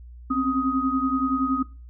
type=tone cluster; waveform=sine; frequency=259.2 / 269.8 / 1253 Hz; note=C4 / C#4 / D#6; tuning=-16 / -47 / +12 cents; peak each=-25 dBFS; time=0.3-1.63 s; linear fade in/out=10 ms; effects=noise-tail reverb RT60 0.3 s tail -18 dB re dry + added 60 Hz sine -40 dBFS peak until 1.89 s